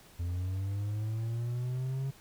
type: linear sweep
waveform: triangle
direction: up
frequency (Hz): 85.2 to 136.6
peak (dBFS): -29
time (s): 0.19-2.11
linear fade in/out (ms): 10
effects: pink hiss -57 dBFS RMS until 2.2 s